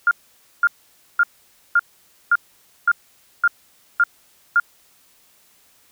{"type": "tone bursts", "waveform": "sine", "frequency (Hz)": 1406, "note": "F6", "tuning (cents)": 11, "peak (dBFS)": -11, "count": 9, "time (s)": [0.07, 4.599], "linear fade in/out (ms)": 2, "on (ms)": 41, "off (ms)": 520, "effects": ["white hiss -56 dBFS RMS until 5.91 s"]}